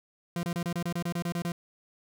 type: tone bursts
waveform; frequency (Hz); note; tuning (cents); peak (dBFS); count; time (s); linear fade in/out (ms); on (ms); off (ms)
40% pulse; 172.1; F3; -25; -28; 12; 0.36-1.52; 2; 71; 28
effects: none